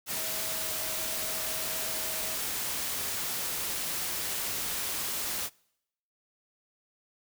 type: tone in noise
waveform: sine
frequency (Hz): 639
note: D#5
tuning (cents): +46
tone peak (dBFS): -44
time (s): 0.13-2.39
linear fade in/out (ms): 50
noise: white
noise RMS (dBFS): -33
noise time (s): 0.06-5.5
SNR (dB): -14
effects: noise-tail reverb RT60 0.8 s tail -26 dB re dry